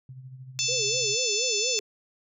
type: tone with tremolo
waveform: sine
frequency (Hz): 129.8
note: C3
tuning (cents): -13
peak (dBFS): -38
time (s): 0.09-1.15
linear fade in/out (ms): 2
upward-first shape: sine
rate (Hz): 13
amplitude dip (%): 55
type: harmonic tone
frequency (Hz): 880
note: A5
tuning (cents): 0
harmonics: 3 / 4 / 5 / 6 / 7 / 8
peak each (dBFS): -32 / -32 / -34 / -30 / -30 / -32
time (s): 0.59-1.79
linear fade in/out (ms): 0
type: tone with vibrato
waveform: sine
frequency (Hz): 456.6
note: A#4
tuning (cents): -36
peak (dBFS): -31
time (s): 0.68-1.8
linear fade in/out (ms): 10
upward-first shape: sine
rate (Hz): 4.2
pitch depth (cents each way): 210
effects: none